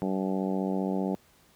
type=harmonic tone; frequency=95.3 Hz; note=G2; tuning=48 cents flat; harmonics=2 / 3 / 4 / 5 / 6 / 7 / 8 / 9; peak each=-29 / -33 / -35 / -37 / -39 / -40 / -41 / -42 dBFS; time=0.02-1.15 s; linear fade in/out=0 ms; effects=pink hiss -61 dBFS RMS until 1.55 s + high-pass 60 Hz 12 dB/octave